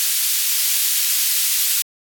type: high-pass noise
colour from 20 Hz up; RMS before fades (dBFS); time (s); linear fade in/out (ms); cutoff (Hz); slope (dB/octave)
white; -18; 0-1.82; 0; 2800; 12
effects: AAC 64 kbps